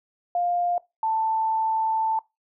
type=tone pair in turn; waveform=sine; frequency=703 / 885.7 Hz; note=F5 / A5; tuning=+11 / +11 cents; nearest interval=major third; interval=400 cents; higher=second; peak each=-21 dBFS; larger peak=neither; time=0.35-0.78 / 1.03-2.19 s; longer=second; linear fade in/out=2 ms; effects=noise-tail reverb RT60 0.2 s tail -20 dB re dry